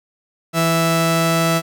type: tone pair together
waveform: sawtooth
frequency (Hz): 164.81 / 659.2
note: E3 / E5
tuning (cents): 0 / 0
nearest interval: 2 octaves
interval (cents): 2400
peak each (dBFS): -13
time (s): 0.53-1.62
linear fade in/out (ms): 50
effects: none